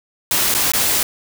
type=noise with dropouts; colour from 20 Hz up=white; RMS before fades=-17 dBFS; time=0.31-1.03 s; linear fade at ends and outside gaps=1 ms; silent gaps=0.541-0.548 / 0.719-0.735 s; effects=none